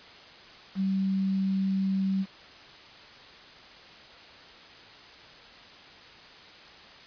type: tone with quantisation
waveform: sine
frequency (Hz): 192.4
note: G3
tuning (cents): -32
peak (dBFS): -24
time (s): 0.75-2.26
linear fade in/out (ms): 50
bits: 8
effects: white hiss -49 dBFS RMS until 7.06 s + resampled to 11025 Hz